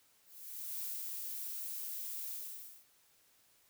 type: noise with ADSR envelope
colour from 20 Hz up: violet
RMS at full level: -40 dBFS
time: 0.24-2.86 s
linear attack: 590 ms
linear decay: 180 ms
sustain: -2 dB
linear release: 560 ms
effects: white hiss -69 dBFS RMS until 3.69 s